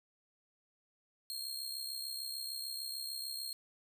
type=tone with amplitude modulation; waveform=sawtooth; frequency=4239 Hz; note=C8; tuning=22 cents sharp; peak=-34 dBFS; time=1.3-3.53 s; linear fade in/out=0 ms; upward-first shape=sine; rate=66.7 Hz; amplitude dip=55%; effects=none